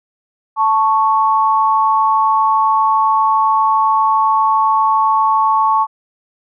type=tone pair together; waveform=sine; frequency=880 / 1107.5 Hz; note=A5 / C#6; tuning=0 / -2 cents; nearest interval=major third; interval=398 cents; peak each=-13 dBFS; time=0.56-5.87 s; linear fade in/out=50 ms; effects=none